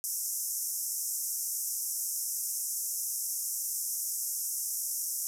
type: band-pass noise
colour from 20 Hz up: white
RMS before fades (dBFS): -34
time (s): 0.04-5.27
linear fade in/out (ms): 0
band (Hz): 5400 to 14000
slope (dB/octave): 96
effects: none